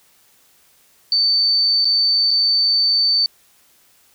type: tone with dropouts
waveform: sine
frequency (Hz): 4552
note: C#8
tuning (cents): +45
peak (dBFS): -13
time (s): 1.12-3.26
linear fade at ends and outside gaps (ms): 1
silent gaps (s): 1.846-1.853 / 2.308-2.312
effects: white hiss -55 dBFS RMS until 4.14 s